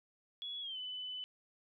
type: tone with pitch glide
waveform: sine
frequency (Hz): 3374 to 3006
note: G#7 to F#7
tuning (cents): +27 to +27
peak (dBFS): -40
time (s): 0.42-1.24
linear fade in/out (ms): 0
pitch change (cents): -200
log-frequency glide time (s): 0.61-0.78
effects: none